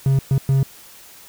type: tone bursts at uneven times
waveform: triangle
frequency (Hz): 135.3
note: C#3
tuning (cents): -42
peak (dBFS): -11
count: 3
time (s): 0.06-0.19 / 0.31-0.38 / 0.49-0.63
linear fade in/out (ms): 2
effects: white hiss -44 dBFS RMS until 1.28 s